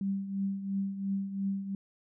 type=tone with tremolo; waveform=sine; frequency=196 Hz; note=G3; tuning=in tune; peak=-27 dBFS; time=0.01-1.75 s; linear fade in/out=2 ms; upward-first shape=triangle; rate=2.9 Hz; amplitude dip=70%; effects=none